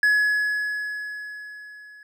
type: tone with level ramp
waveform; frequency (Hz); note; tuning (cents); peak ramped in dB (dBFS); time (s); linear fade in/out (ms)
triangle; 1691; G#6; +31; -13 to -42; 0.03-2.03; 2
effects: none